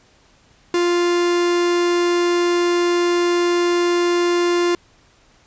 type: tone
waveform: 45% pulse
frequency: 349.2 Hz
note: F4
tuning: in tune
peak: -15 dBFS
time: 0.74-4.75 s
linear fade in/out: 2 ms
effects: pink hiss -54 dBFS RMS until 5.46 s + resampled to 16000 Hz